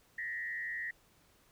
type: tone with frequency modulation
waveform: sine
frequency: 1887 Hz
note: A#6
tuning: 21 cents sharp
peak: -36 dBFS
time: 0.18-0.91 s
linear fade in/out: 5 ms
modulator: 109 Hz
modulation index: 0.91
effects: pink hiss -67 dBFS RMS until 1.51 s